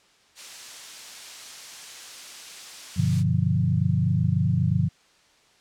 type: noise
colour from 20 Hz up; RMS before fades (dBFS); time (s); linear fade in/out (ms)
blue; -34; 0.35-3.24; 50
type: chord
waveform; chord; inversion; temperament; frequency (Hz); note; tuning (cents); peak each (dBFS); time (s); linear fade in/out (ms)
sine; G dominant seventh; none; equal; 98 / 123.47 / 146.83 / 174.61; G2 / B2 / D3 / F3; 0 / 0 / 0 / 0; -25; 2.96-4.89; 20
effects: white hiss -59 dBFS RMS until 5.6 s + low-pass 6000 Hz 12 dB/octave